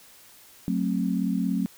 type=chord; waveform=sine; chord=F# diminished; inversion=none; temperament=just; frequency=185 / 222 / 266.4 Hz; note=F#3 / A3 / C4; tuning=0 / +16 / +31 cents; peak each=-26 / -28 / -28 dBFS; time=0.68-1.66 s; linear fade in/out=0 ms; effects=white hiss -52 dBFS RMS until 1.77 s